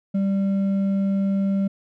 sine tone with hard clipping, 196 Hz, G3, in tune, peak -20 dBFS, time 0.14-1.68 s, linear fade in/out 10 ms, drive 4 dB, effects none

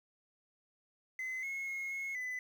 sine tone with pitch steps, 2042 / 2173 / 2161 / 2173 / 2005 Hz, C7 / C#7 / C#7 / C#7 / B6, -43 / -35 / -45 / -35 / +26 cents, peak -34 dBFS, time 1.19-2.39 s, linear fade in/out 2 ms, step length 240 ms, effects tanh soft clip ceiling -36 dBFS + 10-bit

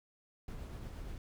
brown noise with tremolo, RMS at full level -43 dBFS, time 0.48-1.18 s, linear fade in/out 2 ms, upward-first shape triangle, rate 8.5 Hz, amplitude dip 30%, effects none

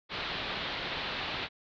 white low-pass noise, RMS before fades -36 dBFS, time 0.09-1.49 s, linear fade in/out 50 ms, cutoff 4100 Hz, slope 48 dB/octave, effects none

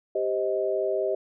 sine chord, C minor, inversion second, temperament just, 392.4 / 523.3 / 627.9 Hz, G4 / C5 / Eb5, +2 / 0 / +16 cents, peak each -27 / -30 / -27 dBFS, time 0.15-1.15 s, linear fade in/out 5 ms, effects none

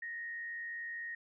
sine tone with frequency modulation, 1864.7 Hz, A#6, in tune, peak -39 dBFS, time 0.02-1.15 s, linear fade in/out 5 ms, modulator 83.9 Hz, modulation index 0.47, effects none

